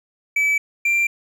triangle tone pair in turn, 2300 / 2366 Hz, D7 / D7, -37 / +12 cents, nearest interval unison, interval 49 cents, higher second, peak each -14 dBFS, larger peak neither, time 0.36-0.58 / 0.85-1.07 s, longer neither, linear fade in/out 5 ms, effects none

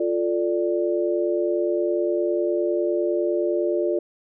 sine chord, D minor, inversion first, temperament equal with one note detuned, 350.2 / 440 / 587.3 Hz, F4 / A4 / D5, +5 / 0 / 0 cents, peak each -22 / -27 / -25 dBFS, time 0-3.99 s, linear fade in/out 5 ms, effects none

